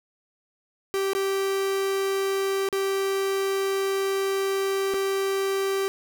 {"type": "tone with dropouts", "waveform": "45% pulse", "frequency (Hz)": 389.7, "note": "G4", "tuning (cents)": -10, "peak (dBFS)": -23, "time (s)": [0.94, 5.88], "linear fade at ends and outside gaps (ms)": 0, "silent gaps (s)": [[1.133, 1.15], [2.688, 2.727], [4.938, 4.942]], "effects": []}